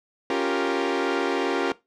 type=chord; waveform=sawtooth; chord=G half-diminished seventh; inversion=second; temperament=equal; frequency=277.2 / 349.2 / 392 / 466.2 Hz; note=Db4 / F4 / G4 / Bb4; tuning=0 / 0 / 0 / 0 cents; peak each=-24 dBFS; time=0.3-1.72 s; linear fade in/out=2 ms; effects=noise-tail reverb RT60 0.2 s tail -18 dB re dry + low-pass 4000 Hz 12 dB/octave